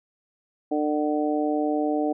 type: harmonic tone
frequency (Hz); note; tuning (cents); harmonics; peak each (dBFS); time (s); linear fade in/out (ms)
150; D3; +37; 2 / 3 / 4 / 5; -24 / -29 / -29 / -29; 0.71-2.13; 10
effects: none